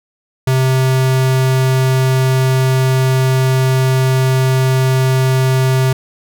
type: tone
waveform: square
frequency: 130.81 Hz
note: C3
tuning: in tune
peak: -11 dBFS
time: 0.47-5.93 s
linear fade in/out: 5 ms
effects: none